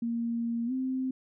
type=tone with pitch glide; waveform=sine; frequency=233.1 to 260.1 Hz; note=A#3 to C4; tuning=0 to -10 cents; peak=-28 dBFS; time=0.02-1.11 s; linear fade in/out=5 ms; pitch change=+190 cents; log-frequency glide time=0.66-0.72 s; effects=none